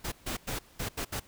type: noise bursts at uneven times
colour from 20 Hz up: pink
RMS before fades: -34 dBFS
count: 6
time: 0.04-0.12 / 0.26-0.37 / 0.47-0.59 / 0.79-0.89 / 0.97-1.05 / 1.12-1.2 s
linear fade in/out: 10 ms
effects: pink hiss -58 dBFS RMS until 1.27 s